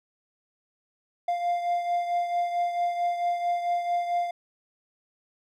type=beating tone pair; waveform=triangle; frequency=698.5 / 703 Hz; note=F5 / F5; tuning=0 / +11 cents; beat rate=4.5 Hz; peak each=-23 / -31 dBFS; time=1.28-4.31 s; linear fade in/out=5 ms; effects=none